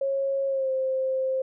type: tone with pitch glide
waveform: sine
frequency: 546 to 525.3 Hz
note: C#5 to C5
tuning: -26 to +7 cents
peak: -23 dBFS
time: 0.01-1.42 s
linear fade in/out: 5 ms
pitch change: -67 cents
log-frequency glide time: 0.47-0.71 s
effects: none